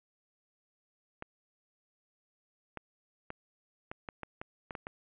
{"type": "clicks", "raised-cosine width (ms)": 0.5, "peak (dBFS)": -24, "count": 10, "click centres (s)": [1.224, 2.773, 3.304, 3.915, 4.088, 4.233, 4.415, 4.708, 4.752, 4.869], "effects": ["resampled to 8000 Hz", "9-bit"]}